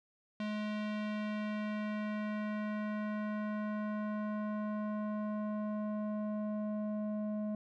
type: tone with low-pass filter sweep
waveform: square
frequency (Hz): 211.5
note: G#3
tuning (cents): +32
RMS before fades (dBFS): -37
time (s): 0.4-7.55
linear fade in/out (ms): 2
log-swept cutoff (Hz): 3300 to 600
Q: 1.3
effects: none